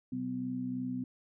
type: harmonic tone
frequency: 63.1 Hz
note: B1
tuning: 38 cents sharp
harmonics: 2 / 3 / 4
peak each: -43 / -42 / -34 dBFS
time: 0.12-1.04 s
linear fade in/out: 5 ms
effects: none